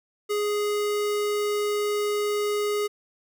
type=tone; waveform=square; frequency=415.3 Hz; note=G#4; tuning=in tune; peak=-24 dBFS; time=0.29-2.88 s; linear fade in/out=20 ms; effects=none